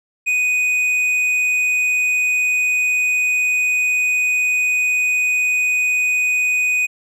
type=tone with tanh clipping; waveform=sine; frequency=2489 Hz; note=D#7; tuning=in tune; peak=-16 dBFS; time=0.26-6.87 s; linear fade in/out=20 ms; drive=7 dB; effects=none